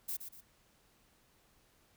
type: noise with echo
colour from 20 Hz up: violet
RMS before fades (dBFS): -38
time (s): 0.08-0.17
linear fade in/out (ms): 10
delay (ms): 120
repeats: 2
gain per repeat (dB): -8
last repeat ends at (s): 0.41
effects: pink hiss -69 dBFS RMS until 1.96 s